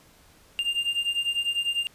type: beating tone pair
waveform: triangle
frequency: 2794 / 2804 Hz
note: F7 / F7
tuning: 0 / +6 cents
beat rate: 10 Hz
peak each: -27 / -25 dBFS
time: 0.59-1.87 s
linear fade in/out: 0 ms
effects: pink hiss -56 dBFS RMS until 1.94 s + resampled to 32000 Hz